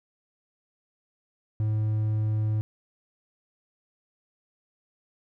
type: tone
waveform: triangle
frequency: 107.8 Hz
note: A2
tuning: 35 cents flat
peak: -21 dBFS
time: 1.6-2.61 s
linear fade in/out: 0 ms
effects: none